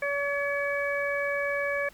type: harmonic tone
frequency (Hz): 568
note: C#5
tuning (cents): +42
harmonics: 1 / 2 / 3 / 4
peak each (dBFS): -29 / -37 / -31 / -33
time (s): 0.02-1.89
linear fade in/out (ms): 5
effects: pink hiss -55 dBFS RMS until 1.93 s